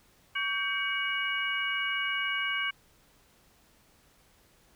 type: tone cluster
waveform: sine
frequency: 1132 / 1569 / 2253 / 2901 Hz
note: C#6 / G6 / C#7 / F#7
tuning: +36 / +1 / +28 / -35 cents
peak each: -37 / -33 / -32 / -34 dBFS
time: 0.35-2.71 s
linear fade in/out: 10 ms
effects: pink hiss -63 dBFS RMS until 4.75 s